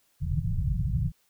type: low-pass noise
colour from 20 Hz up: white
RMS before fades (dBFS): -27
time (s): 0.2-1.12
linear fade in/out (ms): 50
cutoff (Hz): 170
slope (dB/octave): 96
effects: white hiss -68 dBFS RMS until 1.29 s